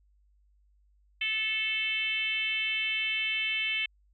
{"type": "tone with frequency modulation", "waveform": "sine", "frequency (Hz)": 2637, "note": "E7", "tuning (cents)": 0, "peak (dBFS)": -27, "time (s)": [1.21, 3.86], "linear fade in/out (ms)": 5, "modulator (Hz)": 447, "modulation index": 1.3, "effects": ["added 50 Hz sine -62 dBFS peak until 4.13 s"]}